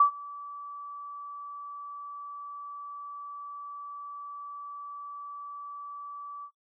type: tone with ADSR envelope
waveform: sine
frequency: 1154 Hz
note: D6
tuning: 31 cents flat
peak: -14 dBFS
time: 0-6.51 s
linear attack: 5 ms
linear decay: 100 ms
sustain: -24 dB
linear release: 71 ms
effects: noise-tail reverb RT60 0.1 s tail -23 dB re dry